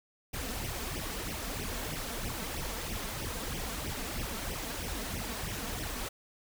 pink noise with flanger, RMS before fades -37 dBFS, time 0.33-6.09 s, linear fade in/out 10 ms, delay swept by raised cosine 0.34 to 4.54 ms, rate 3.1 Hz, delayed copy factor +0.8, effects none

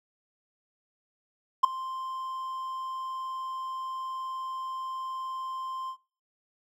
triangle tone with ADSR envelope, 1046.5 Hz, C6, in tune, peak -10 dBFS, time 1.63-5.97 s, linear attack 13 ms, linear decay 7 ms, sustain -21 dB, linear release 81 ms, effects noise-tail reverb RT60 0.5 s tail -25 dB re dry + tanh soft clip ceiling -7 dBFS

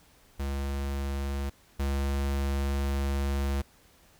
square tone pair in turn, 69.3 / 69.3 Hz, C#2 / C#2, 0 / 0 cents, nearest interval unison, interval 0 cents, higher neither, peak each -30 / -27 dBFS, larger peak second, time 0.39-1.5 / 1.79-3.62 s, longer second, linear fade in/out 10 ms, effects pink hiss -60 dBFS RMS until 4.19 s

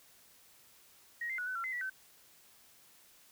sine tone with pitch steps, 1888 / 2083 / 1467 / 1509 / 1364 / 2051 / 1950 / 1534 Hz, A#6 / C7 / F#6 / F#6 / F6 / C7 / B6 / G6, +22 / -8 / -15 / +34 / -41 / -35 / -23 / -38 cents, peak -35 dBFS, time 1.21-1.898 s, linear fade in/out 5 ms, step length 86 ms, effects white hiss -62 dBFS RMS until 3.31 s

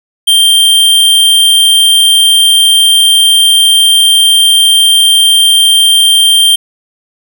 square tone, 3167 Hz, G7, 17 cents sharp, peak -4 dBFS, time 0.27-6.56 s, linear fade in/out 10 ms, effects none

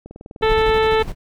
click train, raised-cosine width 2 ms, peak -23 dBFS, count 15, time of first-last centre 0.06-0.764 s, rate 19.9 Hz
brown noise with tremolo, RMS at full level -25 dBFS, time 0.41-1.15 s, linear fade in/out 50 ms, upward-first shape square, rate 12 Hz, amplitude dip 50%
harmonic tone, 440 Hz, A4, in tune, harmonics 1 / 2 / 3 / 4 / 5 / 6 / 7 / 8 / 9, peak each -15 / -21 / -25 / -27 / -29 / -31 / -32 / -33 / -34 dBFS, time 0.42-1.03 s, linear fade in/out 10 ms
effects none

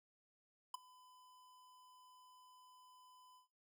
square tone with ADSR envelope, 1007 Hz, B5, 33 cents sharp, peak -39 dBFS, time 0.74-3.48 s, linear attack 4 ms, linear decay 12 ms, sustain -24 dB, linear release 120 ms, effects noise-tail reverb RT60 0.4 s tail -22 dB re dry

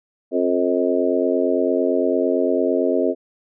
harmonic tone with a mistuned harmonic, 88.9 Hz, F2, 31 cents sharp, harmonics 3 / 4 / 5 / 6 / 7, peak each -22 / -22 / -22 / -25 / -23 dBFS, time 0.31-3.15 s, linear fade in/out 50 ms, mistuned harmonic 7, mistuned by +25 cents, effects none

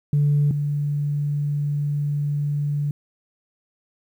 sine tone pair in turn, 145.6 / 145.6 Hz, D3 / D3, -15 / -15 cents, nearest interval unison, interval 0 cents, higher neither, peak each -14 / -20 dBFS, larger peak first, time 0.13-0.51 / 0.51-2.91 s, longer second, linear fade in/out 2 ms, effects tanh soft clip ceiling -12 dBFS + 9-bit

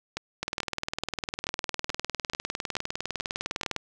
two click trains, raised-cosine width 0.2 ms, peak -13 / -12 dBFS, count 9 / 67, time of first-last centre 0.17-3.633 / 0.43-3.763 s, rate 2.31 / 19.8 Hz, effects none

